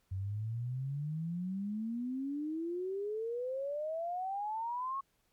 sine exponential sweep, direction up, 92.5 to 1108.7 Hz, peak -34 dBFS, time 0.11-5.01 s, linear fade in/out 10 ms, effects pink hiss -75 dBFS RMS until 5.32 s + MP3 96 kbps

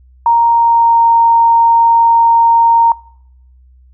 sine tone with pitch glide, 932.3 to 925.3 Hz, A#5 to A#5, 0 to -13 cents, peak -6 dBFS, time 0.26-2.92 s, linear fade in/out 2 ms, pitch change -13 cents, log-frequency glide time 0.47-1.06 s, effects noise-tail reverb RT60 0.7 s tail -23 dB re dry + added 63 Hz sine -41 dBFS peak until 3.93 s

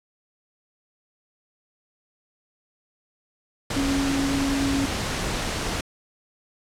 sine tone in noise, 275.7 Hz, C#4, 9 cents flat, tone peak -22 dBFS, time 3.76-4.86 s, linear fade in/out 5 ms, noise pink, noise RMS -27 dBFS, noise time 3.7-5.81 s, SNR +2 dB, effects low-pass 8000 Hz 12 dB/octave

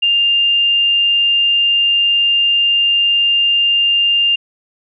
sine tone, 2801 Hz, F7, 4 cents sharp, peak -10 dBFS, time 0.02-4.36 s, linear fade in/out 10 ms, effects none

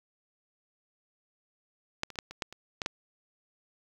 clicks, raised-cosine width 0.2 ms, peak -12 / -27 / -29 / -14 / -25 / -14 / -27 / -15 / -12 dBFS, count 9, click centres 2.034 / 2.103 / 2.157 / 2.188 / 2.31 / 2.422 / 2.526 / 2.818 / 2.861 s, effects 8-bit

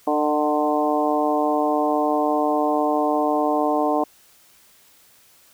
harmonic tone with a mistuned harmonic, 149.6 Hz, D3, 32 cents sharp, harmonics 2 / 3 / 4 / 5 / 6 / 7, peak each -23 / -26 / -24 / -23 / -28 / -28 dBFS, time 0.07-4.04 s, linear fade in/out 5 ms, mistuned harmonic 4, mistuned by +17 cents, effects white hiss -54 dBFS RMS until 5.53 s

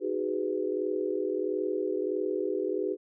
sine chord, G# minor seventh, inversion second, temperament just, 311.5 / 373.8 / 415.3 / 498.4 Hz, D#4 / F#4 / G#4 / B4, +2 / +18 / 0 / +16 cents, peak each -35 / -31 / -32 / -35 dBFS, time 0-2.97 s, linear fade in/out 50 ms, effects none

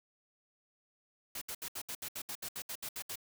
white noise bursts, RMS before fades -41 dBFS, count 14, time 1.35-3.157 s, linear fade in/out 5 ms, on 65 ms, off 69 ms, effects none

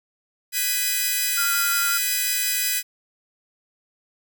5% pulse chord, G# minor seventh, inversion third, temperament equal with one note detuned, 1510.2 / 1661.2 / 1975.5 / 2489 Hz, F#6 / G#6 / B6 / D#7, +35 / 0 / 0 / 0 cents, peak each -19 / -19 / -15 / -15 dBFS, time 0.52-2.83 s, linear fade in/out 50 ms
sine tone with vibrato, 1396.9 Hz, F6, in tune, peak -23 dBFS, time 1.37-1.98 s, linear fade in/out 10 ms, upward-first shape square, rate 11 Hz, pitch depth 15 cents each way
effects none

